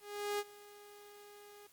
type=tone with ADSR envelope; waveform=sawtooth; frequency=411.3 Hz; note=G#4; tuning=17 cents flat; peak=-29 dBFS; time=0-1.67 s; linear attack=390 ms; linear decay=44 ms; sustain=-21 dB; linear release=5 ms; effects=white hiss -65 dBFS RMS until 1.72 s + MP3 96 kbps